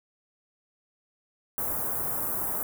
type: band-stop noise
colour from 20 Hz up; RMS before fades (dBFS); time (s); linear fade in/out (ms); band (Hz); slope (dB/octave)
white; -30; 1.58-2.63; 0; 1300 to 11000; 24
effects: none

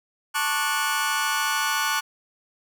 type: chord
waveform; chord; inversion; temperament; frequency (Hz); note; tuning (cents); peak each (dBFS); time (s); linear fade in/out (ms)
sawtooth; D major seventh; second; just; 881 / 1101.2 / 1174.7 / 1468.3; A5 / C#6 / D6 / F#6; +2 / -12 / 0 / -14; -25 / -25 / -26 / -22; 0.34-2.01; 20
effects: none

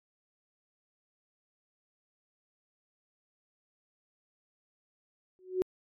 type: tone with exponential growth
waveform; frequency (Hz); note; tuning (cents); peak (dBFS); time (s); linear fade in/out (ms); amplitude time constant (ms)
sine; 370; F#4; 0; -22; 5.39-5.62; 0; 49
effects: AAC 48 kbps

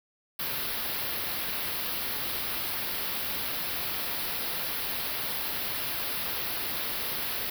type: band-stop noise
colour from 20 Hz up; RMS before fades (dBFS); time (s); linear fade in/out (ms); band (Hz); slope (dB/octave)
white; -32; 0.39-7.5; 5; 5000 to 11000; 48
effects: none

